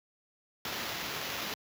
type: noise with sample-and-hold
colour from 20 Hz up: white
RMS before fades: -37 dBFS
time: 0.65-1.54 s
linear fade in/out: 2 ms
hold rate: 8820 Hz
effects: high-pass 80 Hz 12 dB/octave

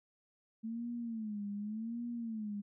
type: tone with vibrato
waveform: sine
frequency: 220 Hz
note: A3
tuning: in tune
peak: -37 dBFS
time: 0.63-2.62 s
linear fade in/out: 20 ms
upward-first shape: sine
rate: 0.87 Hz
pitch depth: 140 cents each way
effects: none

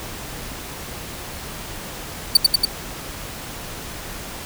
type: tone with echo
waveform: 40% pulse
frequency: 4563 Hz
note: C#8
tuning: 49 cents sharp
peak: -5 dBFS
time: 2.35-2.37 s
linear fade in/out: 5 ms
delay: 94 ms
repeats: 3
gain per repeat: -2 dB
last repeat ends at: 2.652 s
effects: pink hiss -33 dBFS RMS until 4.45 s

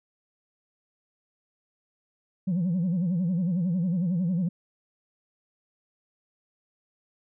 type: tone with vibrato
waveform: sine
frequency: 177.1 Hz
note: F3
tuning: 24 cents sharp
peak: -21 dBFS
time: 2.47-4.49 s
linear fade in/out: 10 ms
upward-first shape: sine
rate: 11 Hz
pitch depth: 140 cents each way
effects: tanh soft clip ceiling -21 dBFS

